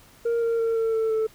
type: tone with pitch steps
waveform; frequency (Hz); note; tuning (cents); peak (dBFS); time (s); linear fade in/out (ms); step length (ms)
sine; 466.2 / 460.8 / 455.6 / 450.3 / 445.1 / 440; A#4 / A#4 / A#4 / A4 / A4 / A4; 0 / -20 / -40 / +40 / +20 / 0; -18; 0.25-1.27; 10; 170
effects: tanh soft clip ceiling -20 dBFS + pink hiss -53 dBFS RMS until 1.34 s